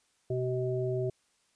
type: harmonic tone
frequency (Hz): 126.7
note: B2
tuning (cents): +45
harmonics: 1 / 3 / 5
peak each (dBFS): -32 / -31 / -37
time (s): 0.3-1.1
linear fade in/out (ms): 5
effects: white hiss -71 dBFS RMS until 1.55 s + resampled to 22050 Hz